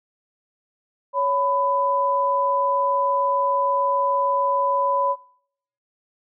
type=tone pair together; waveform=sine; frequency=558.1 / 999 Hz; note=C#5 / B5; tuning=+12 / +20 cents; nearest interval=minor seventh; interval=1008 cents; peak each=-23 / -20 dBFS; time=1.13-5.16 s; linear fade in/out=50 ms; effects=noise-tail reverb RT60 0.7 s tail -24 dB re dry